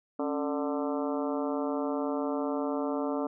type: harmonic tone with a mistuned harmonic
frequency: 147.9 Hz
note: D3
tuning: 13 cents sharp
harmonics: 2 / 3 / 4 / 5 / 6 / 7 / 8 / 9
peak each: -31 / -35 / -35 / -40 / -41 / -43 / -42 / -46 dBFS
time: 0.19-3.27 s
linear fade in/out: 5 ms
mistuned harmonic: 2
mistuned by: -110 cents
effects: none